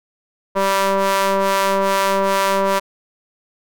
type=ring-modulated tone; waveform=sawtooth; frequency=195.3 Hz; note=G3; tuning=6 cents flat; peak=-8 dBFS; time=0.55-2.8 s; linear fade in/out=20 ms; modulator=780 Hz; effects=none